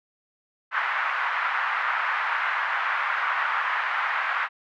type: band-pass noise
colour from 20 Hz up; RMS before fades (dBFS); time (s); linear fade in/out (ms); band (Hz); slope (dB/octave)
white; -26; 0.71-4.49; 50; 970 to 1800; 24
effects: none